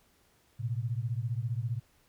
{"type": "beating tone pair", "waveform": "sine", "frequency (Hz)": [112.2, 127.2], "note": ["A2", "C3"], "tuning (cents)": [34, -48], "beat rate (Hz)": 15, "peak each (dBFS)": [-32, -34], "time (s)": [0.59, 1.8], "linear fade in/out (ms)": 20, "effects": ["pink hiss -67 dBFS RMS until 2.08 s"]}